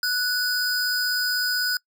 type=tone pair together; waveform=square; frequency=1480 / 4978 Hz; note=F#6 / D#8; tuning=0 / 0 cents; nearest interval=octave + major sixth; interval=2100 cents; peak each=-25 dBFS; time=0.03-1.77 s; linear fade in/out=2 ms; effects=noise-tail reverb RT60 0.1 s tail -25 dB re dry